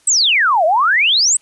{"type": "exponential two-way sweep", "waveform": "sine", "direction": "down then up", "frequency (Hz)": [8360, 609, 8360], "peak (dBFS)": -10, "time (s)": [0.07, 1.37], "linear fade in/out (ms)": 5, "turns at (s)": 0.65, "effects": ["white hiss -54 dBFS RMS until 1.41 s", "resampled to 24000 Hz"]}